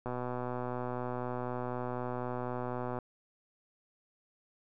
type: click train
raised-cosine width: 1 ms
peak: -23 dBFS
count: 364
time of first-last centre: 0.06-2.987 s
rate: 124 Hz
effects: none